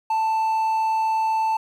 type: tone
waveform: triangle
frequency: 884 Hz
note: A5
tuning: 8 cents sharp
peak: -17 dBFS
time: 0.1-1.57 s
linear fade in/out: 5 ms
effects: 9-bit